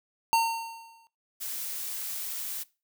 square tone with exponential decay, 913 Hz, A#5, 36 cents flat, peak -19 dBFS, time 0.33-1.07 s, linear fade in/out 0 ms, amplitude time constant 160 ms
blue noise, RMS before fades -35 dBFS, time 1.4-2.64 s, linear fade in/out 20 ms
effects noise-tail reverb RT60 0.3 s tail -21 dB re dry

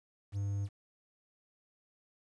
triangle tone with quantisation, 100 Hz, G2, 35 cents sharp, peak -30 dBFS, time 0.32-0.69 s, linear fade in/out 50 ms, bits 10, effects resampled to 24000 Hz

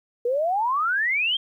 sine exponential sweep, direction up, 466.2 to 3250 Hz, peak -20 dBFS, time 0.25-1.37 s, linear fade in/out 5 ms, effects 10-bit

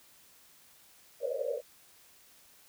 pink band-pass noise, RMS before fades -34 dBFS, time 1.2-1.62 s, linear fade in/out 50 ms, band 470 to 600 Hz, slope 96 dB/octave, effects white hiss -60 dBFS RMS until 2.68 s

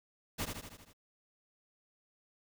pink noise with echo, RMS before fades -36 dBFS, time 0.38-0.46 s, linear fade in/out 20 ms, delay 79 ms, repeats 6, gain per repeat -4 dB, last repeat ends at 0.934 s, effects none

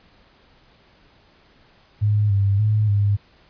sine tone with pitch steps, 104.6 / 99.4 / 106.8 / 101.7 Hz, G#2 / G2 / G#2 / G#2, +13 / +25 / +49 / -36 cents, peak -15 dBFS, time 2.01-3.17 s, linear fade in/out 20 ms, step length 290 ms, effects pink hiss -55 dBFS RMS until 3.49 s + resampled to 11025 Hz

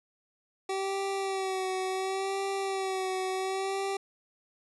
25% pulse tone with vibrato, 383.3 Hz, G4, 39 cents flat, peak -26 dBFS, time 0.69-3.97 s, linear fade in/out 5 ms, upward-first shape sine, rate 0.7 Hz, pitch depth 38 cents each way, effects resampled to 24000 Hz

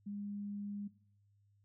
sine tone, 203.6 Hz, G#3, 34 cents flat, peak -40 dBFS, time 0.06-0.88 s, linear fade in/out 10 ms, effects noise-tail reverb RT60 0.6 s tail -19 dB re dry + added 101 Hz sine -68 dBFS peak until 1.64 s

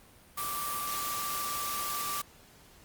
sine tone in noise, 1169 Hz, D6, 8 cents flat, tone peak -35 dBFS, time 0.37-2.22 s, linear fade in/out 10 ms, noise white, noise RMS -36 dBFS, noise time 0.37-2.22 s, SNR -2 dB, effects pink hiss -57 dBFS RMS until 2.84 s + Opus 32 kbps

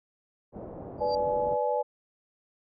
white low-pass noise, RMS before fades -41 dBFS, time 0.52-1.58 s, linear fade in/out 50 ms, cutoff 660 Hz, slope 24 dB/octave
sine tone with exponential growth, 4704 Hz, D8, 2 cents sharp, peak -33 dBFS, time 0.98-1.15 s, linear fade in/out 2 ms, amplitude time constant 35 ms
sine chord, G# diminished, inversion first, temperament equal with one note detuned, 493.9 / 587.3 / 848.6 Hz, B4 / D5 / G#5, 0 / 0 / +37 cents, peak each -29 dBFS, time 1-1.83 s, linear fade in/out 20 ms
effects none

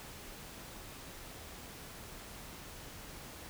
silence, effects pink hiss -49 dBFS RMS until 3.49 s

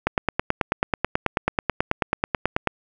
click train, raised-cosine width 0.5 ms, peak -4 dBFS, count 25, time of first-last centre 0.07-2.673 s, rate 9.22 Hz, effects none

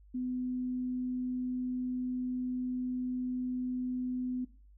sine tone, 251.9 Hz, B3, 34 cents sharp, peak -32 dBFS, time 0.14-4.45 s, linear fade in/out 10 ms, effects noise-tail reverb RT60 0.4 s tail -18 dB re dry + added 50 Hz sine -55 dBFS peak until 4.77 s

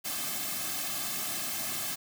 white noise with comb filter, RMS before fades -34 dBFS, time 0.04-1.96 s, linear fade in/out 20 ms, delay 2.1 ms, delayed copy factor -0.85, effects none

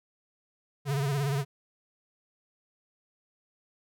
square tone with vibrato, 140 Hz, C#3, 18 cents sharp, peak -27 dBFS, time 0.85-1.45 s, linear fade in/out 50 ms, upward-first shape sine, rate 17 Hz, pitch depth 81 cents each way, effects none

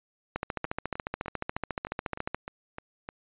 two click trains, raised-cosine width 0.5 ms, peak -15 / -22 dBFS, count 29 / 9, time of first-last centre 0.36-2.346 / 0.65-3.089 s, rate 14.1 / 3.28 Hz, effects resampled to 8000 Hz

